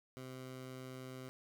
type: tone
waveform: 15% pulse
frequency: 129.5 Hz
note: C3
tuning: 17 cents flat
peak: -40 dBFS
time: 0.17-1.29 s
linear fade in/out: 0 ms
effects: none